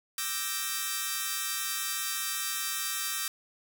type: chord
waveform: 5% pulse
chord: E half-diminished seventh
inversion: third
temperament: equal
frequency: 1174.7 / 1318.5 / 1568 / 1864.7 Hz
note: D6 / E6 / G6 / Bb6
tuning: 0 / 0 / 0 / 0 cents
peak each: -25 dBFS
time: 0.18-3.28 s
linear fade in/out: 2 ms
effects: none